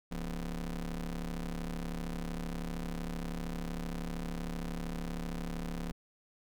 30% pulse ring-modulated tone, 75.7 Hz, D#2, 47 cents flat, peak -30 dBFS, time 0.11-5.92 s, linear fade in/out 10 ms, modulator 97.1 Hz, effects none

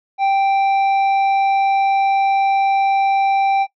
triangle tone with tanh clipping, 784 Hz, G5, in tune, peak -14 dBFS, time 0.18-3.67 s, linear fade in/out 50 ms, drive 11 dB, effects noise-tail reverb RT60 0.1 s tail -18 dB re dry

